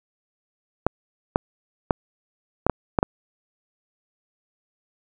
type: clicks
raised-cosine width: 1 ms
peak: -3 dBFS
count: 7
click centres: 0.866 / 1.359 / 1.908 / 2.666 / 2.697 / 2.988 / 3.029 s
effects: none